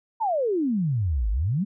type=exponential two-way sweep; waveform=sine; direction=down then up; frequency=946 to 48.28 to 216.4 Hz; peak=-21 dBFS; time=0.2-1.65 s; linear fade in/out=20 ms; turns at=1.3 s; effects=none